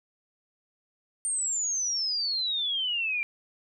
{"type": "exponential sweep", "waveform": "sine", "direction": "down", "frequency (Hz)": [8870, 2349], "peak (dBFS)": -26, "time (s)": [1.25, 3.23], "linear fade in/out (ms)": 0, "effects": []}